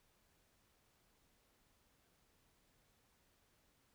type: silence
effects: pink hiss -75 dBFS RMS until 3.94 s